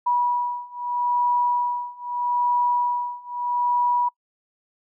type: beating tone pair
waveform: sine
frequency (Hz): 972 / 972.79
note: B5 / B5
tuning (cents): -28 / -26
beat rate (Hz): 0.79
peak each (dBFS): -24 / -23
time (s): 0.06-4.09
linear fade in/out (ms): 10
effects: noise-tail reverb RT60 0.1 s tail -25 dB re dry